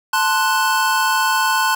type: chord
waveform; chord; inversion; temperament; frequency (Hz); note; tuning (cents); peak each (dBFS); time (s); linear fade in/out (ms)
square; F# diminished; first; equal; 880 / 1046.5 / 1480; A5 / C6 / F#6; 0 / 0 / 0; -20; 0.13-1.75; 5
effects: 7-bit